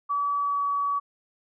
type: tone with pitch glide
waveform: sine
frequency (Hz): 1145 to 1137.1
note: D6 to C#6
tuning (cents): -44 to +44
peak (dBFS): -23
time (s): 0.09-1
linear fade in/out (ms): 20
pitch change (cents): -12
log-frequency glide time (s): 0.38-0.63
effects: none